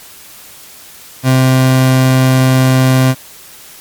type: tone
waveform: 30% pulse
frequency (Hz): 130.2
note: C3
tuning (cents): -8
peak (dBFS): -4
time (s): 1.23-3.15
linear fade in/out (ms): 50
effects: white hiss -36 dBFS RMS until 3.8 s + MP3 96 kbps